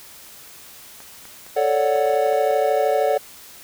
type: clicks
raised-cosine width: 0.5 ms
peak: -28 dBFS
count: 10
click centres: 1.004 / 1.254 / 1.465 / 1.961 / 2.061 / 2.099 / 2.138 / 2.265 / 2.33 / 2.509 s
type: chord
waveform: triangle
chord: D major seventh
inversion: second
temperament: equal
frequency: 440 / 554.4 / 587.3 / 740 Hz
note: A4 / C#5 / D5 / F#5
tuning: 0 / 0 / 0 / 0 cents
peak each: -20 dBFS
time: 1.56-3.18 s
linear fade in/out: 10 ms
effects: white hiss -43 dBFS RMS until 3.63 s